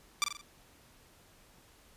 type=tone with echo; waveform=10% pulse; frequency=1174.7 Hz; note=D6; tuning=in tune; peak=-17 dBFS; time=0.22-0.24 s; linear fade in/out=0 ms; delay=43 ms; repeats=4; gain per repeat=-6 dB; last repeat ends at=0.412 s; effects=pink hiss -61 dBFS RMS until 1.96 s + resampled to 32000 Hz